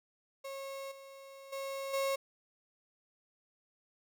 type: tone with level steps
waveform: 35% pulse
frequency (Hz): 545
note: C#5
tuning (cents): -29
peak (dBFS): -39 / -48 / -36 / -29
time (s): 0.44-2.16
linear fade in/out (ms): 10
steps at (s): 0.91 / 1.52 / 1.93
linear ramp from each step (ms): 10
effects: none